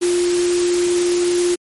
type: tone in noise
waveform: sine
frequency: 352 Hz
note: F4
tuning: 14 cents sharp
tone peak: -14 dBFS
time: 0.01-1.56 s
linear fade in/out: 20 ms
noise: white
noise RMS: -25 dBFS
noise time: 0.01-1.56 s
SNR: +8 dB
effects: MP3 48 kbps